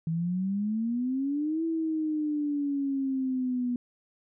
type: exponential two-way sweep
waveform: sine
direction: up then down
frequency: 160 to 329.6 to 242.9 Hz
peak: -26 dBFS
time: 0.07-3.76 s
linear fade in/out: 2 ms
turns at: 1.64 s
effects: none